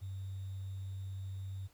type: tone with sample-and-hold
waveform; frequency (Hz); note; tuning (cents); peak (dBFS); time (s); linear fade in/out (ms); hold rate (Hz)
sine; 96.1; G2; -34; -39; 0.01-1.68; 20; 3675
effects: pink hiss -68 dBFS RMS until 1.73 s